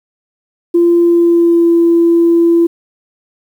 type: tone with pitch glide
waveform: sine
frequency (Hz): 343.3 to 337.8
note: F4 to E4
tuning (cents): -30 to +42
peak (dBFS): -5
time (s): 0.74-2.67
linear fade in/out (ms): 10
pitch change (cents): -28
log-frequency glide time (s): 1.01-1.73
effects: tanh soft clip ceiling -1 dBFS + 7-bit